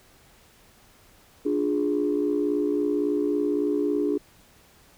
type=chord; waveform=sine; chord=D diminished; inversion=none; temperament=equal with one note detuned; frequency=293.7 / 351.7 / 415.3 Hz; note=D4 / F4 / Ab4; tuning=0 / +12 / 0 cents; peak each=-24 / -28 / -25 dBFS; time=1.45-4.18 s; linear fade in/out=10 ms; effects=tanh soft clip ceiling -14 dBFS + pink hiss -56 dBFS RMS until 4.97 s